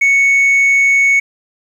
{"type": "tone", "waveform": "sine", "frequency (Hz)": 2217, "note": "C#7", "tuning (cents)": 0, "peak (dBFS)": -5, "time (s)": [0.01, 1.2], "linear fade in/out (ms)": 10, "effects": ["tanh soft clip ceiling -7 dBFS", "7-bit"]}